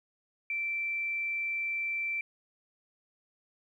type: tone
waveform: sine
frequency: 2340 Hz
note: D7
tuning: 7 cents flat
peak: -30 dBFS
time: 0.5-2.21 s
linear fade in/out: 2 ms
effects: 11-bit